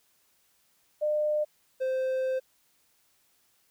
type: tone pair in turn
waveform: sine / triangle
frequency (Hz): 603 / 520.7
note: D5 / C5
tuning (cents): +46 / -8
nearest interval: minor third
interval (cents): 254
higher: first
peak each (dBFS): -24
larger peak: neither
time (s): 1.01-1.45 / 1.8-2.4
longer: second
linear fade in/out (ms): 20
effects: white hiss -68 dBFS RMS until 3.7 s